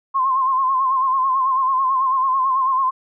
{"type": "tone with vibrato", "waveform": "sine", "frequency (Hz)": 1055, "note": "C6", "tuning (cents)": 14, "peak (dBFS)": -15, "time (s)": [0.14, 2.91], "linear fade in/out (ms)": 20, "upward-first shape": "sine", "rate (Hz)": 9.1, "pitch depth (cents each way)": 60, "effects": []}